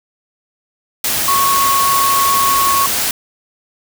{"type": "tone in noise", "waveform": "sine", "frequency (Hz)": 1103, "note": "C#6", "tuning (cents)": -9, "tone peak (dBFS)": -12, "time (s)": [1.28, 2.86], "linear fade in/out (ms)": 2, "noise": "white", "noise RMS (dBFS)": -17, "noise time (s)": [1.04, 3.11], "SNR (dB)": 2, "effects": []}